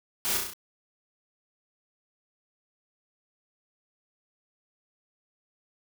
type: noise with echo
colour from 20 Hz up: white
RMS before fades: -29 dBFS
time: 0.25-0.37 s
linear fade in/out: 0 ms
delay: 33 ms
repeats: 5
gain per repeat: -3 dB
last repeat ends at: 0.535 s
effects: none